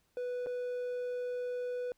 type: tone with dropouts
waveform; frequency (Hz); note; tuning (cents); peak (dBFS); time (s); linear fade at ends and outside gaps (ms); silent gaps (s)
triangle; 493.9; B4; 0; -32; 0.17-1.92; 1; 0.462-0.468
effects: pink hiss -74 dBFS RMS until 1.97 s